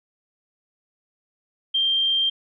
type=tone; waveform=sine; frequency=3172 Hz; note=G7; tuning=20 cents sharp; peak=-18 dBFS; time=1.74-2.3 s; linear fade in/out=10 ms; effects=none